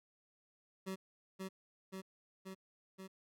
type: tone with echo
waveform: 25% pulse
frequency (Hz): 190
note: F#3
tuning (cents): +46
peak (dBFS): -36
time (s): 0.86-0.96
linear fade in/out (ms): 20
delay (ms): 530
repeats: 4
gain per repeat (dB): -2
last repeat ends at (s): 3.08
effects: AAC 64 kbps

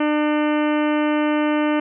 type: harmonic tone with a mistuned harmonic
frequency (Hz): 300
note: D4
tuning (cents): +37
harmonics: 1 / 2 / 3 / 4 / 5 / 6 / 7 / 8 / 9 / 10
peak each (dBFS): -18 / -24 / -28 / -30 / -32 / -34 / -35 / -36 / -37 / -38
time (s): 0-1.8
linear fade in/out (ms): 5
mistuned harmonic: 8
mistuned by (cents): -25
effects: none

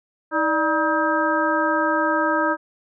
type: harmonic tone with a mistuned harmonic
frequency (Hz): 317.8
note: D#4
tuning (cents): +37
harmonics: 1 / 2 / 3 / 4 / 5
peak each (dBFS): -24 / -24 / -24 / -24 / -24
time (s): 0.31-2.57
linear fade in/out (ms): 50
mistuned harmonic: 2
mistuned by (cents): -120
effects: none

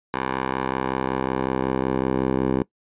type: tone with band-pass filter sweep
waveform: 10% pulse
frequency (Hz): 65.41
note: C2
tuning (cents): 0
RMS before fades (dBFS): -24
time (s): 0.14-2.63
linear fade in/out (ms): 0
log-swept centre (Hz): 1100 to 390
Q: 0.94
effects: noise-tail reverb RT60 0.1 s tail -21 dB re dry + resampled to 8000 Hz

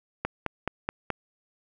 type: click train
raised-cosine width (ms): 0.5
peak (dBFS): -12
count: 5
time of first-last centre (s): 0.25-1.103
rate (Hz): 4.69
effects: none

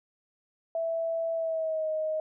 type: tone with pitch glide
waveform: sine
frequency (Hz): 659.3 to 625.5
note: E5 to D#5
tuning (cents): 0 to +9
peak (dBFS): -27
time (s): 0.75-2.2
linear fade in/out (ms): 2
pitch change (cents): -91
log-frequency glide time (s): 1.34-1.89
effects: none

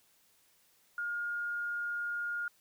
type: tone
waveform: sine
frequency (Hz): 1421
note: F6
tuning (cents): +30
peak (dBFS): -33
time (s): 0.98-2.48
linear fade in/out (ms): 2
effects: white hiss -68 dBFS RMS until 2.6 s

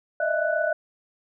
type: tone cluster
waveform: sine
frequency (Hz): 606 / 633 / 669 / 1485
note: D#5 / D#5 / E5 / F#6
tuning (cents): -46 / +30 / +25 / +6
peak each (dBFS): -27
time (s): 0.2-0.73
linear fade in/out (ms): 5
effects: none

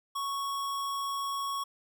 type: tone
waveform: square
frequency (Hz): 1108.7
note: C#6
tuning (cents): 0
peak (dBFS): -32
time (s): 0.15-1.64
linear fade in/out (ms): 10
effects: none

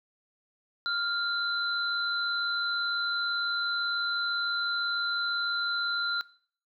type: tone pair together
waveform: sine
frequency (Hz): 1396.9 / 4029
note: F6 / B7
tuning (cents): 0 / +34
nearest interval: octave + tritone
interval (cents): 1834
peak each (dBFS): -29 / -31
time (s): 0.86-6.21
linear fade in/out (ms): 0
effects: noise-tail reverb RT60 0.5 s tail -20 dB re dry

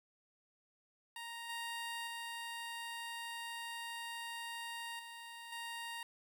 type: tone with level steps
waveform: 15% pulse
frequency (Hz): 932.3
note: A#5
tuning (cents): 0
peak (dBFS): -38 / -34 / -36 / -42 / -36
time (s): 1.16-6.03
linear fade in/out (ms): 2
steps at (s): 1.49 / 2.07 / 4.99 / 5.52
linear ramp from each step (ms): 5
effects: 12-bit

